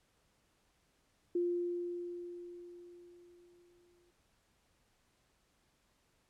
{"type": "tone with exponential decay", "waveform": "sine", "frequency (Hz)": 350, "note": "F4", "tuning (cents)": 4, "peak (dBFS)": -29, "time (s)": [1.35, 4.11], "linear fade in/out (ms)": 5, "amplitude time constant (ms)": 600, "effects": ["pink hiss -74 dBFS RMS until 6.29 s", "low-pass 11000 Hz 12 dB/octave"]}